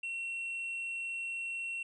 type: tone with tanh clipping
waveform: sine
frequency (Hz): 2722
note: F7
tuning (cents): -45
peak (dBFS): -36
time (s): 0.03-1.83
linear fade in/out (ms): 5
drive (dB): 2
effects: resampled to 22050 Hz